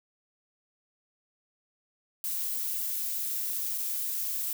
violet noise with dropouts, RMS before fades -32 dBFS, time 2.24-4.53 s, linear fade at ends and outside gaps 1 ms, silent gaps 3.778-3.782 s, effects none

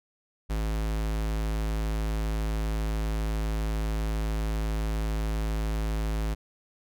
square tone, 53.7 Hz, A1, 41 cents flat, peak -27 dBFS, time 0.49-6.35 s, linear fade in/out 20 ms, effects none

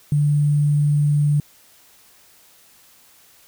sine tone with sample-and-hold, 146.83 Hz, D3, in tune, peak -14 dBFS, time 0.12-1.4 s, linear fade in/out 2 ms, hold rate 8820 Hz, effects white hiss -52 dBFS RMS until 3.47 s

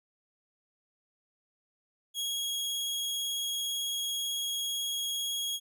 sawtooth tone with vibrato, 3302 Hz, G#7, 11 cents flat, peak -28 dBFS, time 2.14-5.6 s, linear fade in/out 50 ms, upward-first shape square, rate 18 Hz, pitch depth 11 cents each way, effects none

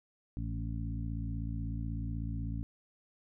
harmonic tone with a mistuned harmonic, 56.2 Hz, A1, 37 cents sharp, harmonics 1 / 2 / 3 / 4 / 5, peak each -37 / -38 / -44 / -45 / -45 dBFS, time 0.37-2.63 s, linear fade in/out 0 ms, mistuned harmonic 4, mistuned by -21 cents, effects none

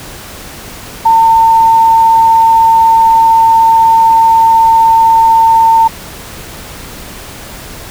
sine tone, 904 Hz, A5, 47 cents sharp, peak -3 dBFS, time 1.05-5.88 s, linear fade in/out 10 ms, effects pink hiss -28 dBFS RMS until 7.9 s

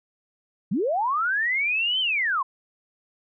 sine linear two-way sweep, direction up then down, 154.2 to 3136 to 986 Hz, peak -21 dBFS, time 0.71-2.43 s, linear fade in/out 10 ms, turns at 2 s, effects none

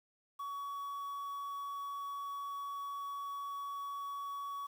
triangle tone with quantisation, 1126 Hz, C#6, 27 cents sharp, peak -37 dBFS, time 0.39-4.67 s, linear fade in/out 10 ms, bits 10, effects none

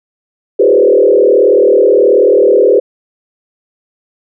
sine tone with frequency modulation, 451.2 Hz, A4, 44 cents sharp, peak -4 dBFS, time 0.59-2.8 s, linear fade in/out 10 ms, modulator 38.6 Hz, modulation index 2.2, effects none

